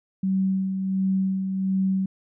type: tone with tremolo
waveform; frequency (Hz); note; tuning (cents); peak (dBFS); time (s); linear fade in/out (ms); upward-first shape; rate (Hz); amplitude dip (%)
sine; 190.8; G3; -47; -19; 0.23-2.06; 5; sine; 1.4; 45
effects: none